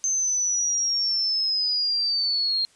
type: linear sweep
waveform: sine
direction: down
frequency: 6272 to 4200 Hz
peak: -21 dBFS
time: 0.04-2.65 s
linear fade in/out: 0 ms
effects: white hiss -58 dBFS RMS until 2.75 s + resampled to 22050 Hz